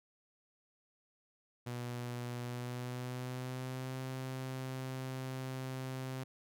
sawtooth tone with pitch glide, 121.8 to 130.54 Hz, B2 to C3, -24 to -4 cents, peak -35 dBFS, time 1.66-6.24 s, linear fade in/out 10 ms, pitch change +120 cents, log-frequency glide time 2.39-3.98 s, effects none

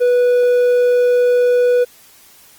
triangle tone, 491 Hz, B4, 10 cents flat, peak -8 dBFS, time 0-1.85 s, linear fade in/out 20 ms, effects white hiss -46 dBFS RMS until 2.58 s + Opus 24 kbps

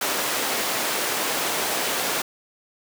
pink high-pass noise, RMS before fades -25 dBFS, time 0.01-2.22 s, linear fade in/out 5 ms, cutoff 390 Hz, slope 12 dB/octave, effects none

